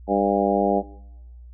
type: harmonic tone with a mistuned harmonic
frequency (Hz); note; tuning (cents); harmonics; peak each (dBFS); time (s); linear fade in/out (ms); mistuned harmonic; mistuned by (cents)
99.7; G2; +30; 2 / 3 / 4 / 5 / 6 / 7 / 8; -25 / -25 / -25 / -25 / -25 / -25 / -25; 0.07-0.83; 50; 8; +27
effects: noise-tail reverb RT60 1.0 s tail -21 dB re dry + added 60 Hz sine -40 dBFS peak until 1.53 s